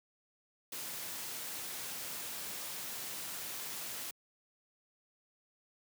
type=noise; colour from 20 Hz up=white; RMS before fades=-42 dBFS; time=0.72-4.11 s; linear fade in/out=5 ms; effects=high-pass 100 Hz 12 dB/octave